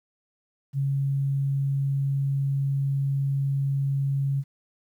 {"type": "tone", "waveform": "sine", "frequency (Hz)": 138.1, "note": "C#3", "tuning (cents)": -6, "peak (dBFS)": -22, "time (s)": [0.73, 4.44], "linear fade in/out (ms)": 50, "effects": ["10-bit"]}